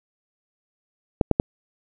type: clicks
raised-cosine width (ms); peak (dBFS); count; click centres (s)
2; -3; 3; 1.212 / 1.313 / 1.399
effects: none